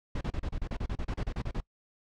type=noise bursts; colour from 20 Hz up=brown; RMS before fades=-32 dBFS; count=16; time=0.15-1.605 s; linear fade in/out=5 ms; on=60 ms; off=33 ms; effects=noise-tail reverb RT60 0.1 s tail -23 dB re dry + low-pass 5000 Hz 12 dB/octave